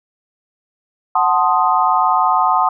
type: chord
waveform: sine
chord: F# diminished seventh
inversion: none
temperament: equal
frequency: 740 / 880 / 1046.5 / 1244.5 Hz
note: F#5 / A5 / C6 / Eb6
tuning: 0 / 0 / 0 / 0 cents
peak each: -17 dBFS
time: 1.15-2.69 s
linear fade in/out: 5 ms
effects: none